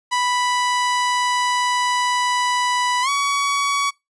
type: tone with pitch glide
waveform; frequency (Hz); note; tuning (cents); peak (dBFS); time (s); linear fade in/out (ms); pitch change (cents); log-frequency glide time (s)
sawtooth; 987.8 to 1128.1; B5 to C#6; 0 to +30; -14; 0.11-3.91; 20; +230; 3.02-3.09
effects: noise-tail reverb RT60 0.2 s tail -23 dB re dry + resampled to 22050 Hz